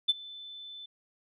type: tone with ADSR envelope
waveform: sine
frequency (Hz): 3520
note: A7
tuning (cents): 0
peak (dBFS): -18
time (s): 0.08-0.86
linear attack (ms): 16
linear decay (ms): 28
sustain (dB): -24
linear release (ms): 7
effects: tanh soft clip ceiling -15 dBFS